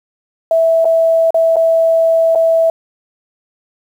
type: tone with dropouts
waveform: sine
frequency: 656 Hz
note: E5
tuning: 9 cents flat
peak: -8 dBFS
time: 0.51-2.7 s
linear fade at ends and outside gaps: 2 ms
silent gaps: 0.846-0.853 / 1.306-1.344 / 1.559-1.566 / 2.35-2.356 s
effects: 7-bit